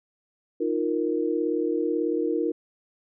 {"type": "chord", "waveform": "sine", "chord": "Eb suspended second", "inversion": "none", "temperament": "equal", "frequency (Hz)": [311.1, 349.2, 466.2], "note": ["Eb4", "F4", "Bb4"], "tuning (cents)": [0, 0, 0], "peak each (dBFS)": -27, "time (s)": [0.6, 2.52], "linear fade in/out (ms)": 10, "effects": []}